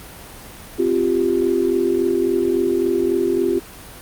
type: chord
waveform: sine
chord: C suspended fourth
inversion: none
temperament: just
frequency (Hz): 261.6 / 348.8 / 392.4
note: C4 / F4 / G4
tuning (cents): 0 / -2 / +2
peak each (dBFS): -23 / -18 / -19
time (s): 0.78-3.6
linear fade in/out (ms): 20
effects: pink hiss -38 dBFS RMS until 4.01 s + Opus 32 kbps